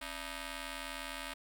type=ring-modulated tone; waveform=5% pulse; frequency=311.1 Hz; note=D#4; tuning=in tune; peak=-26 dBFS; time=0.01-1.34 s; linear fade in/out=10 ms; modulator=351 Hz; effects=none